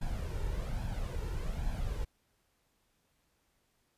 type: noise with flanger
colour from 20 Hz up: brown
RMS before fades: -35 dBFS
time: 0.01-2.05 s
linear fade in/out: 10 ms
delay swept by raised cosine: 1.2 to 2.2 ms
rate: 1.2 Hz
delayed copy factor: +0.6
effects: pink hiss -75 dBFS RMS until 3.97 s + resampled to 32000 Hz